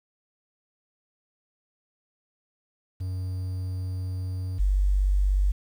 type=tone pair in turn; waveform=triangle / sine; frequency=92.5 / 48.31 Hz; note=F#2 / G1; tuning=0 / -25 cents; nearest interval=major seventh; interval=1125 cents; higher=first; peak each=-26 / -19 dBFS; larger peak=second; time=3-4.59 / 4.59-5.52 s; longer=first; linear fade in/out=10 ms; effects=9-bit